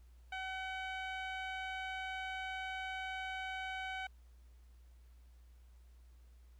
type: tone with low-pass filter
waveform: 15% pulse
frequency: 757 Hz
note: F#5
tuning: 39 cents sharp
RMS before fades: -42 dBFS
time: 0.32-4.07 s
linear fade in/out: 5 ms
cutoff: 3000 Hz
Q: 0.83
effects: added 60 Hz sine -57 dBFS peak until 6.59 s + pink hiss -75 dBFS RMS until 6.59 s